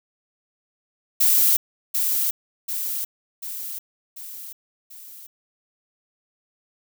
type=noise with echo; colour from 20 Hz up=violet; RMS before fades=-17 dBFS; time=1.2-1.57 s; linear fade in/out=10 ms; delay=740 ms; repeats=5; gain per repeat=-5 dB; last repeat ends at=5.27 s; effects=none